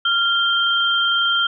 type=tone pair together; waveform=sine; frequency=1390 / 3161 Hz; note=F6 / G7; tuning=-9 / +14 cents; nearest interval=octave + major second; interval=1423 cents; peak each=-18 dBFS; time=0.05-1.47 s; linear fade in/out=5 ms; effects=none